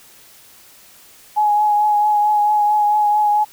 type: tone with vibrato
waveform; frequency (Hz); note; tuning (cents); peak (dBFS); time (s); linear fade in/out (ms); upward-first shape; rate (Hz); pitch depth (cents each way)
sine; 838; G#5; +15; -12; 1.36-3.45; 20; triangle; 4.5; 24
effects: white hiss -46 dBFS RMS until 3.52 s